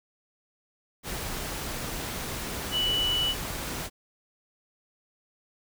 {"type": "tone in noise", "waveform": "sine", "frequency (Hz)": 2960, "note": "F#7", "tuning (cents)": 0, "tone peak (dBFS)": -24, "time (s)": [2.71, 3.35], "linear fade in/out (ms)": 50, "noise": "pink", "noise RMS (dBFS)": -34, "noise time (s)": [1.03, 3.9], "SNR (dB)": 7, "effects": []}